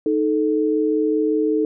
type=tone pair together; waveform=sine; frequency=311.1 / 436.4 Hz; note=D#4 / A4; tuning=0 / -14 cents; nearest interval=tritone; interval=586 cents; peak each=-19 dBFS; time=0.06-1.65 s; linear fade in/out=2 ms; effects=none